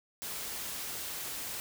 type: noise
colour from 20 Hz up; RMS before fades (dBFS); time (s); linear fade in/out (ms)
white; -39; 0.22-1.6; 0
effects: none